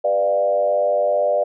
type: tone with frequency modulation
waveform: sine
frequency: 595 Hz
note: D5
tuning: 22 cents sharp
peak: -15 dBFS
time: 0.04-1.44 s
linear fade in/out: 10 ms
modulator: 97.7 Hz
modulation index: 0.92
effects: none